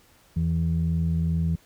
sine tone pair together, 82.41 / 164.82 Hz, E2 / E3, 0 / 0 cents, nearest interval octave, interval 1200 cents, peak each -24 / -22 dBFS, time 0.36-1.56 s, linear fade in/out 10 ms, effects tanh soft clip ceiling -16 dBFS + pink hiss -58 dBFS RMS until 1.65 s

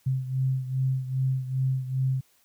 sine beating tone pair, 130.81 / 133.31 Hz, C3 / C3, 0 / +33 cents, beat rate 2.5 Hz, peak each -25 / -30 dBFS, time 0.06-2.21 s, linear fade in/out 10 ms, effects white hiss -64 dBFS RMS until 2.44 s

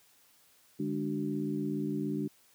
sine tone cluster, 150.2 / 207.4 / 294.3 / 374.6 Hz, D3 / G#3 / D4 / F#4, +39 / -2 / +4 / +21 cents, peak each -38 / -35 / -34 / -39 dBFS, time 0.79-2.28 s, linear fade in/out 10 ms, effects white hiss -64 dBFS RMS until 2.54 s + high-pass 80 Hz 12 dB/octave

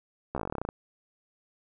slowing click train, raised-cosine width 1 ms, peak -18 dBFS, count 15, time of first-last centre 0.35-0.689 s, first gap 14 ms, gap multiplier 1.08, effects none

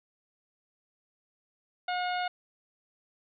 harmonic tone, 721 Hz, F#5, 45 cents flat, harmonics 1 / 2 / 3 / 4 / 5 / 6, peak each -30 / -36 / -40 / -42 / -44 / -46 dBFS, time 1.88-2.28 s, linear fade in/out 5 ms, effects none

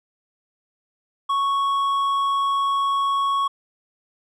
sine tone with hard clipping, 1108 Hz, C#6, 1 cent flat, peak -20 dBFS, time 1.29-3.48 s, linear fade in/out 10 ms, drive 5 dB, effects none

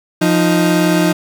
30% pulse tone pair together, 174.6 / 311.1 Hz, F3 / D#4, 0 / 0 cents, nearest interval minor seventh, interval 1000 cents, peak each -11 dBFS, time 0.21-1.13 s, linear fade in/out 10 ms, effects none

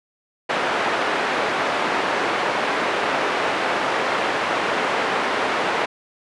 pink band-pass noise, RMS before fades -22 dBFS, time 0.49-5.86 s, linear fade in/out 10 ms, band 450 to 2200 Hz, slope 12 dB/octave, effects resampled to 24000 Hz

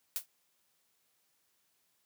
blue noise with exponential decay, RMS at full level -30 dBFS, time 0.16-0.26 s, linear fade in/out 0 ms, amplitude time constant 21 ms, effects white hiss -75 dBFS RMS until 2.05 s + high-pass 80 Hz 12 dB/octave

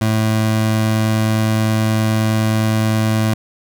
25% pulse tone, 109.6 Hz, A2, 6 cents flat, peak -10 dBFS, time 0.01-3.34 s, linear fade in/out 5 ms, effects none

